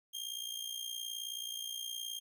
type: tone with amplitude modulation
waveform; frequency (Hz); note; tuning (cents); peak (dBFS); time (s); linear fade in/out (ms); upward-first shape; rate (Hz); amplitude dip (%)
sawtooth; 3209; G7; +40; -33; 0.13-2.2; 20; sine; 59; 70
effects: none